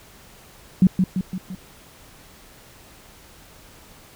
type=tone with echo; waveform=sine; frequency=185.7 Hz; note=F#3; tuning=7 cents sharp; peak=-9 dBFS; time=0.82-0.87 s; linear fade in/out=2 ms; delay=170 ms; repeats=4; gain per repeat=-5 dB; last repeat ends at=1.55 s; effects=pink hiss -48 dBFS RMS until 4.15 s